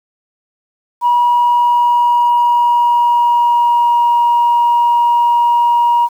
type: tone with pitch glide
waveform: sine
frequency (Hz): 964 to 951.3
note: B5 to A#5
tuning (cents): -42 to +35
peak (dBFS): -7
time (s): 1.01-6.09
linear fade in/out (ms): 50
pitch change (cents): -23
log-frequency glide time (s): 1.11-4.06
effects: tanh soft clip ceiling -5 dBFS + 7-bit